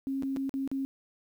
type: tone with dropouts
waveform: sine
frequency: 270.4 Hz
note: C#4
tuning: 43 cents flat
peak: -29 dBFS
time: 0.07-0.85 s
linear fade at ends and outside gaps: 0 ms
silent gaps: 0.224-0.233 / 0.363-0.369 / 0.494-0.54 / 0.676-0.715 s
effects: 10-bit